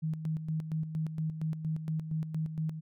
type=tone with tremolo; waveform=sine; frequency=157.9 Hz; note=D#3; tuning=26 cents sharp; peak=-29 dBFS; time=0.02-2.81 s; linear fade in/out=20 ms; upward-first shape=square; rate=4.3 Hz; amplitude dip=60%; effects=none